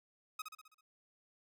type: tone with echo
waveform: sawtooth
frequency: 1264 Hz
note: D#6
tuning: 27 cents sharp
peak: -35 dBFS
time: 0.39-0.42 s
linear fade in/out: 5 ms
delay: 65 ms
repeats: 6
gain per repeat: -5 dB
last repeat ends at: 0.81 s
effects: none